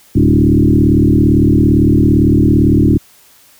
sine tone with frequency modulation, 200 Hz, G3, 35 cents sharp, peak -6 dBFS, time 0.15-2.98 s, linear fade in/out 10 ms, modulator 37.7 Hz, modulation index 3.7, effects white hiss -46 dBFS RMS until 3.59 s

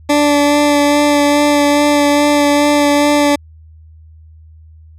20% pulse tone with vibrato, 291.1 Hz, D4, 15 cents flat, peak -4 dBFS, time 0.09-3.36 s, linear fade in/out 10 ms, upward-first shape sine, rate 2.4 Hz, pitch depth 14 cents each way, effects added 79 Hz sine -37 dBFS peak until 4.98 s + low-pass 11000 Hz 12 dB/octave

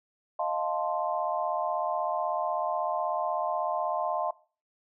sine chord, F dominant seventh, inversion third, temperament equal, 622.3 / 698.5 / 880 / 1046.5 Hz, Eb5 / F5 / A5 / C6, 0 / 0 / 0 / 0 cents, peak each -32 / -31 / -34 / -33 dBFS, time 0.39-4.31 s, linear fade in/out 5 ms, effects noise-tail reverb RT60 0.4 s tail -21 dB re dry

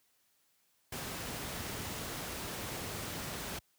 pink noise, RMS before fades -40 dBFS, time 0.92-3.59 s, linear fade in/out 5 ms, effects white hiss -73 dBFS RMS until 3.78 s + high-pass 60 Hz 12 dB/octave

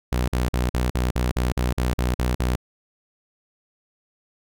sawtooth tone bursts, 61.74 Hz, B1, in tune, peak -16 dBFS, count 12, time 0.12-2.557 s, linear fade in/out 5 ms, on 160 ms, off 47 ms, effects none

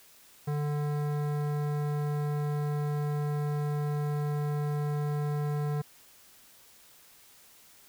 sine tone with hard clipping, 147.4 Hz, D3, 7 cents sharp, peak -30 dBFS, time 0.47-5.82 s, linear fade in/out 10 ms, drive 16 dB, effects white hiss -57 dBFS RMS until 7.88 s

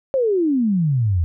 sine exponential sweep, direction down, 554.4 to 79.5 Hz, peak -15 dBFS, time 0.14-1.24 s, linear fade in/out 0 ms, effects none

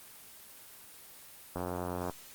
click train, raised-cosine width 1 ms, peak -21 dBFS, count 49, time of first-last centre 1.56-2.097 s, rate 89.4 Hz, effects white hiss -52 dBFS RMS until 2.34 s + Opus 24 kbps

